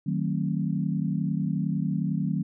sine chord, D# diminished seventh, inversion none, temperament just, 155.56 / 186.68 / 224 / 268.8 Hz, D#3 / F#3 / A3 / C4, 0 / +16 / +31 / +47 cents, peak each -28 / -28 / -32 / -34 dBFS, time 0.06-2.43 s, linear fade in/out 10 ms, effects none

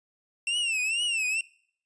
45% pulse tone with vibrato, 2698 Hz, E7, 40 cents sharp, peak -25 dBFS, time 0.47-1.41 s, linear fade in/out 2 ms, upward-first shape triangle, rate 2.2 Hz, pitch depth 160 cents each way, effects noise-tail reverb RT60 0.6 s tail -23 dB re dry + resampled to 22050 Hz

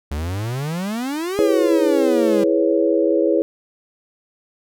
45% pulse exponential two-way sweep, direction up then down, 69.3 to 422.6 to 197.5 Hz, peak -22 dBFS, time 0.11-2.44 s, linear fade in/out 5 ms, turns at 1.4 s
sine chord, C# minor seventh, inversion first, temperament equal, 329.6 / 415.3 / 493.9 / 554.4 Hz, E4 / G#4 / B4 / C#5, 0 / 0 / 0 / 0 cents, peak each -18 / -20 / -21 / -20 dBFS, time 1.39-3.42 s, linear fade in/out 0 ms
effects none

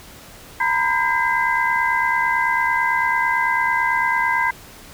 sine tone cluster, 929 / 998 / 1596 / 2038 Hz, A#5 / B5 / G6 / C7, -6 / +18 / +31 / -46 cents, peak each -22 dBFS, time 0.6-4.51 s, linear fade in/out 5 ms, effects pink hiss -42 dBFS RMS until 4.93 s

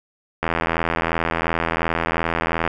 click train, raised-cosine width 0.5 ms, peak -5 dBFS, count 187, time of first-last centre 0.43-2.676 s, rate 82.8 Hz, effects none

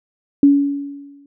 sine tone with exponential decay, 282.5 Hz, C#4, 33 cents sharp, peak -5 dBFS, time 0.43-1.26 s, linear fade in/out 2 ms, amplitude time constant 180 ms, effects none

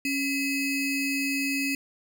square ring-modulated tone, 1145 Hz, D6, 44 cents flat, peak -23 dBFS, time 0.05-1.75 s, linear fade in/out 2 ms, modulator 1420 Hz, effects 10-bit

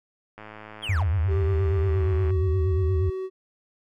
click train, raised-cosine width 0.5 ms, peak -26 dBFS, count 207, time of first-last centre 0.38-2.305 s, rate 107 Hz
triangle linear sweep, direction down, 3414 to 466.2 Hz, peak -28 dBFS, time 0.82-1.04 s, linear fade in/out 20 ms
sine tone with vibrato, 86.9 Hz, F2, 8 cents flat, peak -20 dBFS, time 0.89-3.1 s, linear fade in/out 5 ms, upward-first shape sine, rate 8.5 Hz, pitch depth 210 cents each way
triangle tone with pitch glide, 389.9 to 377.1 Hz, G4 to F#4, -9 to +33 cents, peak -26 dBFS, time 1.27-3.3 s, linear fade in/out 50 ms, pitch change -58 cents, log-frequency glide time 1.84-2.08 s
effects none

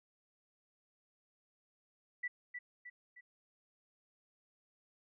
sine tone with echo, 1965 Hz, B6, 9 cents flat, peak -35 dBFS, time 2.23-2.28 s, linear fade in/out 10 ms, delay 310 ms, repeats 3, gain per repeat -6 dB, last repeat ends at 3.21 s, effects none

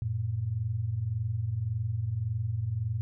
sine tone pair together, 92.5 / 114.28 Hz, F#2 / A#2, 0 / -34 cents, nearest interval major third, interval 366 cents, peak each -34 / -29 dBFS, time 0.02-3.01 s, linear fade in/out 0 ms, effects none

